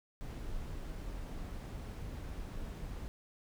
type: noise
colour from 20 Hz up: brown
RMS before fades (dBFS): -42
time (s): 0.21-3.08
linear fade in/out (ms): 0
effects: none